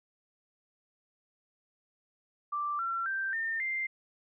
sine tone with pitch steps, 1174.7 / 1357.2 / 1568 / 1811.6 / 2093 Hz, D6 / F6 / G6 / A#6 / C7, 0 / -50 / 0 / -50 / 0 cents, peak -30 dBFS, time 2.52-3.87 s, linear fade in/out 10 ms, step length 270 ms, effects none

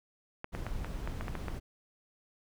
clicks, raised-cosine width 0.5 ms, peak -23 dBFS, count 9, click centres 0.444 / 0.55 / 0.666 / 0.846 / 1.075 / 1.21 / 1.282 / 1.353 / 1.483 s
brown noise, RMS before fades -38 dBFS, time 0.52-1.6 s, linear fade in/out 20 ms
effects none

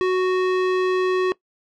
square tone, 370 Hz, F#4, in tune, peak -18 dBFS, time 0.01-1.32 s, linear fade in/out 0 ms, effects noise-tail reverb RT60 0.1 s tail -20 dB re dry + low-pass 3000 Hz 12 dB/octave

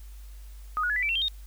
sine tone with pitch steps, 1244.5 / 1454.5 / 1700 / 1987 / 2322 / 2714 / 3172 / 3708 Hz, D#6 / F#6 / G#6 / B6 / D7 / E7 / G7 / A#7, 0 / -30 / +40 / +10 / -20 / +50 / +20 / -10 cents, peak -24 dBFS, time 0.77-1.282 s, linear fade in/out 0 ms, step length 64 ms, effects added 50 Hz sine -41 dBFS peak until 1.46 s + white hiss -58 dBFS RMS until 1.46 s

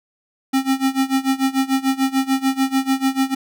square tone with tremolo, 267 Hz, C4, 35 cents sharp, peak -14 dBFS, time 0.53-3.35 s, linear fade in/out 10 ms, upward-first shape sine, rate 6.8 Hz, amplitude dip 90%, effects none

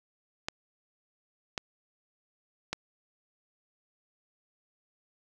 clicks, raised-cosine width 0.2 ms, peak -14 dBFS, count 3, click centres 0.485 / 1.578 / 2.73 s, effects none

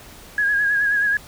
sine tone with vibrato, 1655 Hz, G#6, 6 cents flat, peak -16 dBFS, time 0.38-1.17 s, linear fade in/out 2 ms, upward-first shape sine, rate 9.4 Hz, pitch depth 44 cents each way, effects pink hiss -43 dBFS RMS until 1.27 s

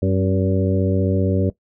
harmonic tone with a mistuned harmonic, 95.3 Hz, G2, 48 cents flat, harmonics 1 / 2 / 3 / 4 / 5 / 6, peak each -19 / -22 / -24 / -25 / -26 / -27 dBFS, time 0.02-1.5 s, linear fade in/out 5 ms, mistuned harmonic 3, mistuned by -46 cents, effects noise-tail reverb RT60 0.1 s tail -17 dB re dry

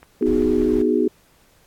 click train, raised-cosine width 0.5 ms, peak -27 dBFS, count 5, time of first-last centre 0.03-0.814 s, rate 5.1 Hz
sine chord, G# minor seventh, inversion first, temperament equal, 246.9 / 311.1 / 370 / 415.3 Hz, B3 / D#4 / F#4 / G#4, 0 / 0 / 0 / 0 cents, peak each -21 dBFS, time 0.21-1.08 s, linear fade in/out 5 ms
brown noise, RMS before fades -31 dBFS, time 0.25-0.83 s, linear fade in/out 20 ms
effects pink hiss -57 dBFS RMS until 1.66 s + AAC 64 kbps

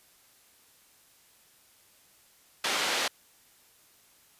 white band-pass noise, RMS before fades -29 dBFS, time 2.64-3.08 s, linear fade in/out 5 ms, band 320 to 4200 Hz, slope 12 dB/octave, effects white hiss -61 dBFS RMS until 4.39 s + resampled to 32000 Hz

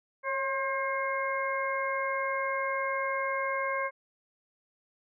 harmonic tone with a mistuned harmonic, 534 Hz, C5, 35 cents sharp, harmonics 1 / 2 / 3 / 4, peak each -33 / -32 / -36 / -35 dBFS, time 0.23-3.91 s, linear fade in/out 50 ms, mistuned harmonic 1, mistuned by +41 cents, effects none

